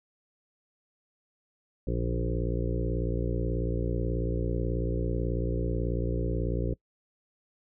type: harmonic tone with a mistuned harmonic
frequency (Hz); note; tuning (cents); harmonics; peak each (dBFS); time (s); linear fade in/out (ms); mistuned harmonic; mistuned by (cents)
58.27; A#1; 0; 1 / 2 / 3 / 5 / 6 / 7 / 8 / 9; -30 / -33 / -35 / -37 / -38 / -38 / -39 / -40; 1.87-6.74; 5; 1; -45
effects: noise-tail reverb RT60 0.1 s tail -23 dB re dry